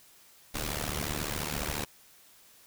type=noise with amplitude modulation; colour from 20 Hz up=pink; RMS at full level=-30 dBFS; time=0.54-1.85 s; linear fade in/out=10 ms; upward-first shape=sine; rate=74.3 Hz; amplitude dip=90%; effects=white hiss -58 dBFS RMS until 2.66 s